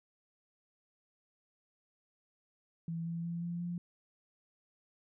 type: tone with pitch steps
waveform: sine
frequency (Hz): 165.9 / 167.92 / 169.97 / 172.05 / 174.15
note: E3 / E3 / F3 / F3 / F3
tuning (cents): +11 / +32 / -47 / -26 / -5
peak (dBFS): -35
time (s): 2.88-3.78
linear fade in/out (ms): 2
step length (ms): 180
effects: none